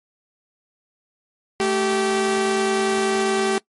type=tone pair together; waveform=sawtooth; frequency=218.8 / 387.7 Hz; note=A3 / G4; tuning=-9 / -19 cents; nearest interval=minor seventh; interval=990 cents; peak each=-21 / -15 dBFS; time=1.6-3.58 s; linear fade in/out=0 ms; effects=noise-tail reverb RT60 0.1 s tail -22 dB re dry + MP3 48 kbps